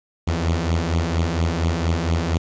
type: beating tone pair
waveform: sawtooth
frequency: 81.7 / 86 Hz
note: E2 / F2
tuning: -15 / -26 cents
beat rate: 4.3 Hz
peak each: -17 / -19 dBFS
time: 0.27-2.38 s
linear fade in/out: 10 ms
effects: resampled to 16000 Hz + 8-bit